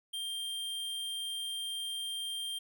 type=tone; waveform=square; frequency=3181 Hz; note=G7; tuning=25 cents sharp; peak=-36 dBFS; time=0.13-2.59 s; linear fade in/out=10 ms; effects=none